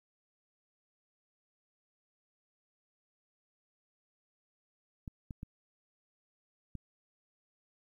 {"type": "clicks", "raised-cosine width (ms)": 5, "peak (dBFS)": -29, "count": 4, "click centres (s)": [5.078, 5.308, 5.431, 6.753], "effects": ["11-bit"]}